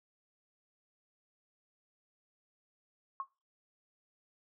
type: tone with exponential decay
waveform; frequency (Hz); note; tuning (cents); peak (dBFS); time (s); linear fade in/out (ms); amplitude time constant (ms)
sine; 1084; C#6; -39; -31; 3.2-3.28; 1; 16
effects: noise-tail reverb RT60 0.3 s tail -21 dB re dry